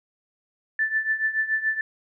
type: tone with tremolo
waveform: sine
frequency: 1760 Hz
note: A6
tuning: in tune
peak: -18 dBFS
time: 0.79-1.81 s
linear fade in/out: 2 ms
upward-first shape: triangle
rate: 7 Hz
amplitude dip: 85%
effects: none